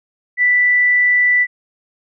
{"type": "tone", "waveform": "sine", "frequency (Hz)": 1975.5, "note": "B6", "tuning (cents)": 0, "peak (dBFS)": -10, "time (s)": [0.37, 1.47], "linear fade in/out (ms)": 50, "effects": []}